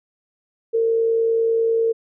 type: tone with amplitude modulation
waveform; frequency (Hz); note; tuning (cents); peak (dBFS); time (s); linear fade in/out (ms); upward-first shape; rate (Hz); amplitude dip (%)
sine; 455; A#4; -42; -14; 0.73-1.93; 20; sine; 60.2; 35
effects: none